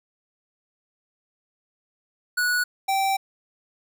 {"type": "tone pair in turn", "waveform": "square", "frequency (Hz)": [1468, 777.6], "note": ["F#6", "G5"], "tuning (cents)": [-14, -14], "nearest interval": "major seventh", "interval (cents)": 1100, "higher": "first", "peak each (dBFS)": -21, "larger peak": "neither", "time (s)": [[2.37, 2.64], [2.88, 3.17]], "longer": "second", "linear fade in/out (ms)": 10, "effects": []}